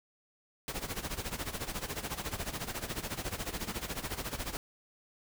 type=noise with tremolo; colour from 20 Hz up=pink; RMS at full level=-35 dBFS; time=0.68-4.57 s; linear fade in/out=0 ms; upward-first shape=sine; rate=14 Hz; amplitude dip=80%; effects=none